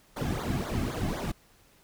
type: noise with flanger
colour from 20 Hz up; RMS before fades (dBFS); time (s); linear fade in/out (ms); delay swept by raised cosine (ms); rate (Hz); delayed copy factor
brown; -31; 0.16-1.32; 10; 0.36 to 2.16; 3.9; -0.9
effects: pink hiss -61 dBFS RMS until 1.83 s